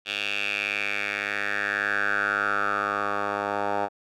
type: tone with band-pass filter sweep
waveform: 10% pulse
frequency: 101.8 Hz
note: G#2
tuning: 34 cents flat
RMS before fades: -27 dBFS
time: 0.05-3.89 s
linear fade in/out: 50 ms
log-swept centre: 3000 to 880 Hz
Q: 4.9
effects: none